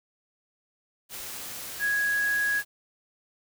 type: tone in noise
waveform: sine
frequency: 1661.2 Hz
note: G#6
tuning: in tune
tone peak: -23 dBFS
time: 1.79-2.63 s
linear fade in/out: 50 ms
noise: white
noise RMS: -38 dBFS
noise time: 1.09-2.65 s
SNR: +12 dB
effects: none